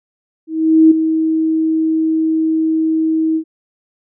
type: tone with ADSR envelope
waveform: sine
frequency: 319.1 Hz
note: D#4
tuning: 44 cents sharp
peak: -3 dBFS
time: 0.47-3.44 s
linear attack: 440 ms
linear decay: 9 ms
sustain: -9 dB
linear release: 80 ms
effects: none